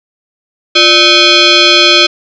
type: tone with frequency modulation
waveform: sine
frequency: 349 Hz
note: F4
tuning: 1 cent flat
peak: -3 dBFS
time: 0.75-2.07 s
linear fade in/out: 10 ms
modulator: 942 Hz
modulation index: 4.6
effects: none